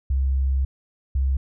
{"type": "tone pair in turn", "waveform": "sine", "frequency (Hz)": [66.8, 66.8], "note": ["C2", "C2"], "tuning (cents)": [36, 36], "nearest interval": "unison", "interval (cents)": 0, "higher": "neither", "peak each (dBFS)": -18, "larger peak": "neither", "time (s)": [[0.1, 0.65], [1.15, 1.37]], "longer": "first", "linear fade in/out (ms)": 5, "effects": []}